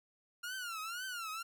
sawtooth tone with vibrato, 1396.9 Hz, F6, in tune, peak -36 dBFS, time 0.43-1.43 s, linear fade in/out 10 ms, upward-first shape triangle, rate 2 Hz, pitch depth 190 cents each way, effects none

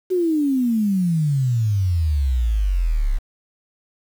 sine exponential sweep, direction down, 377.8 to 32.05 Hz, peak -16 dBFS, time 0.1-3.19 s, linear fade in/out 20 ms, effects 7-bit

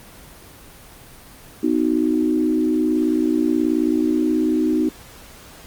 sine chord, B major, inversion none, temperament equal with one note detuned, 252.7 / 311.1 / 370 Hz, B3 / D#4 / F#4, +40 / 0 / 0 cents, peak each -21 / -18 / -24 dBFS, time 1.63-4.89 s, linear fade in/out 5 ms, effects pink hiss -43 dBFS RMS until 5.66 s + Opus 24 kbps

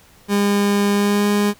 30% pulse tone with pitch glide, 202.7 to 205.5 Hz, G#3 to G#3, -42 to -18 cents, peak -12 dBFS, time 0.28-1.54 s, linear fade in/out 50 ms, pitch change +24 cents, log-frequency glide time 0.92-1.28 s, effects pink hiss -50 dBFS RMS until 1.59 s

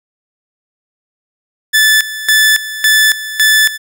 sawtooth tone with tremolo, 1745 Hz, A6, 15 cents flat, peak -3 dBFS, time 1.73-3.78 s, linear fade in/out 20 ms, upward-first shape square, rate 1.8 Hz, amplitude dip 80%, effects none

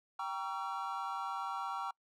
triangle chord, G diminished seventh, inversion none, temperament just, 784 / 940.8 / 1128.9 / 1354.7 Hz, G5 / Bb5 / Db6 / Fb6, 0 / +16 / +31 / +47 cents, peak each -40 / -40 / -40 / -40 dBFS, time 0.19-1.91 s, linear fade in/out 5 ms, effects noise-tail reverb RT60 0.1 s tail -26 dB re dry

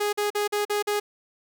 sawtooth tone bursts, 414.2 Hz, G#4, 5 cents flat, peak -19 dBFS, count 6, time 0-1 s, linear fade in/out 10 ms, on 130 ms, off 44 ms, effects none

